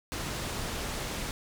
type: low-pass noise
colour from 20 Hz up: pink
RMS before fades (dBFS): -35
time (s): 0.12-1.31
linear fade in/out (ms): 0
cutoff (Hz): 10000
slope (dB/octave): 12
effects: none